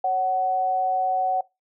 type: tone pair together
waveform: sine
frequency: 551.9 / 748 Hz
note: C#5 / F#5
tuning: -8 / +19 cents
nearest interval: perfect fourth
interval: 527 cents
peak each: -30 / -20 dBFS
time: 0.04-1.41 s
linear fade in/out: 5 ms
effects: noise-tail reverb RT60 0.2 s tail -20 dB re dry